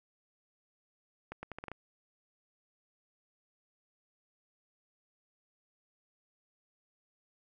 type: accelerating click train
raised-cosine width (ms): 0.5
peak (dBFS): -26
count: 7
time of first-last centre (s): 1.32-1.716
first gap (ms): 110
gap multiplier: 0.79
effects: none